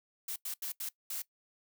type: noise bursts at uneven times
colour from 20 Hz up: blue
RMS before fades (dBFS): -38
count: 5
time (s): 0.28-0.36 / 0.45-0.54 / 0.62-0.72 / 0.8-0.89 / 1.1-1.22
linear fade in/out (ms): 5
effects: noise-tail reverb RT60 0.1 s tail -20 dB re dry